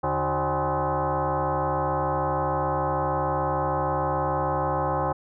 sine tone with frequency modulation, 146.83 Hz, D3, in tune, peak -22 dBFS, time 0.03-5.13 s, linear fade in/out 10 ms, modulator 227 Hz, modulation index 4.5, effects none

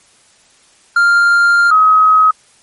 triangle / sine tone pair in turn, 1396.9 / 1269.3 Hz, F6 / D#6, 0 / +34 cents, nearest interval major second, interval 166 cents, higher first, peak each -5 dBFS, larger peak neither, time 0.96-1.71 / 1.71-2.31 s, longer first, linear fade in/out 5 ms, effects white hiss -49 dBFS RMS until 2.62 s + MP3 48 kbps

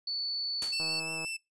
sine tone, 4468 Hz, C#8, 13 cents sharp, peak -31 dBFS, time 0.07-1 s, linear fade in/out 5 ms
white noise with exponential decay, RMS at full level -34 dBFS, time 0.62-0.84 s, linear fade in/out 0 ms, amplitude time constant 47 ms
sawtooth tone with vibrato, 2647 Hz, E7, 7 cents sharp, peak -31 dBFS, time 0.72-1.37 s, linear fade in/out 10 ms, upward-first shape sine, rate 5.6 Hz, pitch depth 17 cents each way
click train, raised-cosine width 1 ms, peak -30 dBFS, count 73, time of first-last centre 0.8-1.247 s, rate 161 Hz
effects noise-tail reverb RT60 0.2 s tail -23 dB re dry + resampled to 24000 Hz

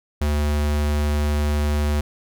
square tone, 74 Hz, D2, 14 cents sharp, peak -19 dBFS, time 0.21-2.01 s, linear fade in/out 5 ms, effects none

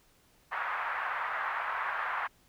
pink band-pass noise, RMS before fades -34 dBFS, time 0.51-2.28 s, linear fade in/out 20 ms, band 910 to 1800 Hz, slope 24 dB/octave, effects pink hiss -65 dBFS RMS until 2.48 s

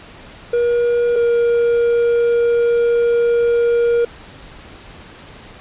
triangle tone pair in turn, 477.5 / 472 Hz, A#4 / A#4, +42 / +22 cents, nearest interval unison, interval 20 cents, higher first, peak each -11 / -10 dBFS, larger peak second, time 0.53-1.16 / 1.16-4.05 s, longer second, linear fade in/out 5 ms, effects pink hiss -39 dBFS RMS until 5.6 s + resampled to 8000 Hz

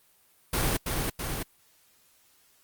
pink noise with echo, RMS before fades -26 dBFS, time 0.53-0.77 s, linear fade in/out 5 ms, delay 330 ms, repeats 2, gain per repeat -3 dB, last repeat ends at 1.43 s, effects white hiss -63 dBFS RMS until 2.63 s + Opus 32 kbps

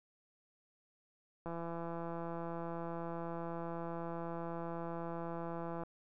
click train, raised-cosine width 1 ms, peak -29 dBFS, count 736, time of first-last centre 1.46-5.835 s, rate 168 Hz, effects none

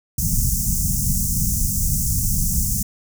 pink band-stop noise, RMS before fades -20 dBFS, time 0.18-2.83 s, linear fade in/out 5 ms, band 210 to 5900 Hz, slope 48 dB/octave, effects none

